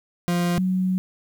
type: tone pair in turn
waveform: 40% pulse / sine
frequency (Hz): 174.61 / 185.59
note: F3 / F#3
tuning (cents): 0 / +6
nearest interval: minor second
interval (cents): 106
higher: second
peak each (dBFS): -19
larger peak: neither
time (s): 0.28-0.58 / 0.58-0.98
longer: second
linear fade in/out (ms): 0
effects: 9-bit